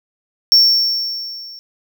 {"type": "tone with level ramp", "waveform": "triangle", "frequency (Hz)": 5460, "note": "F8", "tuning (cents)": -40, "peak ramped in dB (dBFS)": [-4, -32], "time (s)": [0.52, 1.59], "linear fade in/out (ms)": 0, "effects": []}